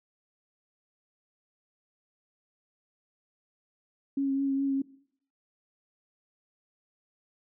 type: tone with vibrato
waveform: sine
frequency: 273.8 Hz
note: C#4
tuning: 21 cents flat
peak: -25 dBFS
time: 4.17-4.82 s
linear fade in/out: 5 ms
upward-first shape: triangle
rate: 4.8 Hz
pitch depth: 23 cents each way
effects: noise-tail reverb RT60 0.6 s tail -19 dB re dry